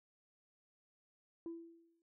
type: tone with exponential decay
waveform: sine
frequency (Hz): 333.9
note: E4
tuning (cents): +22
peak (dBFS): -38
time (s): 1.46-2.02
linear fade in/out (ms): 1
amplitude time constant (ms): 120
effects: noise-tail reverb RT60 0.2 s tail -17 dB re dry + tanh soft clip ceiling -39 dBFS